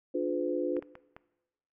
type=chord; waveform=sine; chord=D diminished seventh; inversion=none; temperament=just; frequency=293.7 / 352.4 / 422.9 / 507.5 Hz; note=D4 / F4 / Ab4 / Cb5; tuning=0 / +16 / +31 / +47 cents; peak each=-33 / -32 / -38 / -33 dBFS; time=0.14-0.8 s; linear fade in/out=10 ms
type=clicks; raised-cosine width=0.5 ms; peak=-31 dBFS; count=4; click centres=0.767 / 0.825 / 0.954 / 1.165 s
effects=noise-tail reverb RT60 1.0 s tail -20 dB re dry